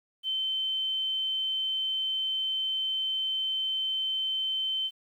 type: tone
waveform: sine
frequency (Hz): 3084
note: G7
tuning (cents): -29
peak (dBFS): -27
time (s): 0.23-4.91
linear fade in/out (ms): 50
effects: 10-bit